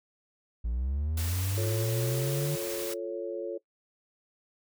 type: linear sweep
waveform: triangle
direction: up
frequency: 55 to 148.7 Hz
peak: -26 dBFS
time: 0.64-2.56 s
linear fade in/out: 10 ms
type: noise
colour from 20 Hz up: white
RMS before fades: -38 dBFS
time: 1.17-2.94 s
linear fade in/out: 5 ms
type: chord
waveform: sine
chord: F augmented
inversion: none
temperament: equal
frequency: 349.2 / 440 / 554.4 Hz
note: F4 / A4 / C#5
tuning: 0 / 0 / 0 cents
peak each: -36 dBFS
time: 1.57-3.58 s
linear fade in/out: 10 ms
effects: noise-tail reverb RT60 0.1 s tail -20 dB re dry